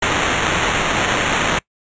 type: noise with sample-and-hold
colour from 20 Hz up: white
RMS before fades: -18 dBFS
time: 0.02-1.59 s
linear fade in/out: 5 ms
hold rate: 4900 Hz
effects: noise-tail reverb RT60 0.1 s tail -24 dB re dry + resampled to 16000 Hz